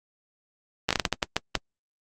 slowing click train, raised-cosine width 0.2 ms, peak -4 dBFS, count 10, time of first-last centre 0.89-1.553 s, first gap 16 ms, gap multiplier 1.36, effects Opus 32 kbps

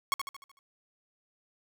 sawtooth tone with echo, 1101 Hz, C#6, 12 cents flat, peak -21 dBFS, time 0.12-0.14 s, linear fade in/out 0 ms, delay 75 ms, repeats 6, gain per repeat -6 dB, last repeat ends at 0.59 s, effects none

